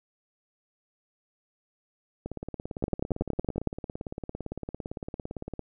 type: two click trains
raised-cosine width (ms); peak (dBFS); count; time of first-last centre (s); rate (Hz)
2; -12 / -21; 10 / 60; 2.84-3.673 / 2.26-5.593; 10.8 / 17.7
effects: none